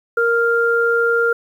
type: tone pair together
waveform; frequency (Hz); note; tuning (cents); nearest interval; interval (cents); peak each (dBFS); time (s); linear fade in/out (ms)
sine; 466.2 / 1396.9; A#4 / F6; 0 / 0; octave + perfect fifth; 1900; -16; 0.17-1.33; 5
effects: 8-bit